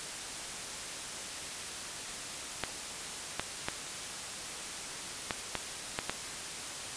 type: clicks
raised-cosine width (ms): 0.3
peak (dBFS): -14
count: 7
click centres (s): 2.637 / 3.396 / 3.685 / 5.308 / 5.553 / 5.989 / 6.096
effects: white hiss -40 dBFS RMS until 6.96 s + resampled to 22050 Hz